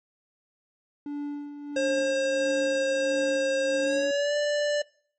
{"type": "tone with tremolo", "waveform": "triangle", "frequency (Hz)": 289.8, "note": "D4", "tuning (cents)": -23, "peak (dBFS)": -27, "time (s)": [1.06, 4.11], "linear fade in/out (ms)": 2, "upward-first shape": "sine", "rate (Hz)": 1.5, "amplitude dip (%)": 60}
{"type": "tone with pitch glide", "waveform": "square", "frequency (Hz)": [536, 587.9], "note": ["C5", "D5"], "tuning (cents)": [42, 2], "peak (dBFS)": -24, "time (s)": [1.76, 4.82], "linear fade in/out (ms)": 5, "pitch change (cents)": 160, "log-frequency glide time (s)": [3.82, 4.35]}
{"effects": ["noise-tail reverb RT60 0.6 s tail -25 dB re dry", "MP3 32 kbps"]}